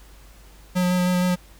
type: tone with vibrato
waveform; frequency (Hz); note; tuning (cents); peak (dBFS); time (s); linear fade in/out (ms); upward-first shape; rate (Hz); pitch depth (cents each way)
square; 180.4; F#3; -44; -19; 0.75-1.36; 20; square; 6.4; 10
effects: added 50 Hz sine -46 dBFS peak until 1.59 s + pink hiss -52 dBFS RMS until 1.59 s